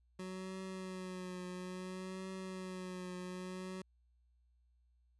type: tone with vibrato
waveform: 25% pulse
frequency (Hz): 185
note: F#3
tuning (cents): 0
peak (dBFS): -39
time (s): 0.19-3.82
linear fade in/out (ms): 5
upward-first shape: triangle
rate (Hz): 0.59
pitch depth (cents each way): 40
effects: added 60 Hz sine -69 dBFS peak until 5.19 s + resampled to 24000 Hz